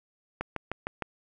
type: click train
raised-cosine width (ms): 0.5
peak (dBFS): -16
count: 5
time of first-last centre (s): 0.41-1.023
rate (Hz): 6.53
effects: none